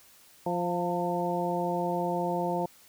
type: harmonic tone with a mistuned harmonic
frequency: 174.61 Hz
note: F3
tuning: in tune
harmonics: 1 / 2 / 3 / 4 / 5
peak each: -33 / -33 / -33 / -33 / -33 dBFS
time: 0.46-2.66 s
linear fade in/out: 5 ms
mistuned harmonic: 5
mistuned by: +43 cents
effects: white hiss -57 dBFS RMS until 2.88 s